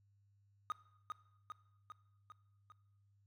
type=tone with echo; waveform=triangle; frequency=1243 Hz; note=D#6; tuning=2 cents flat; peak=-34 dBFS; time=0.7-0.72 s; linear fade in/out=0 ms; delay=400 ms; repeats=5; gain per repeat=-4 dB; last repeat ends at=2.72 s; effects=noise-tail reverb RT60 0.9 s tail -18 dB re dry + added 100 Hz sine -69 dBFS peak until 3.26 s